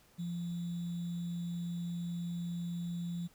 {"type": "tone with sample-and-hold", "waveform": "sine", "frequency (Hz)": 172.6, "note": "F3", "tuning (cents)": -20, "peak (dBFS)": -35, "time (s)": [0.18, 3.28], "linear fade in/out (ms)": 20, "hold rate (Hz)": 3675, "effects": ["pink hiss -65 dBFS RMS until 3.34 s"]}